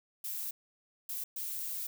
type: noise bursts at uneven times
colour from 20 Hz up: violet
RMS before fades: -38 dBFS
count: 3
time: 0.24-0.51 / 1.09-1.24 / 1.36-1.87 s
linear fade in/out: 5 ms
effects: none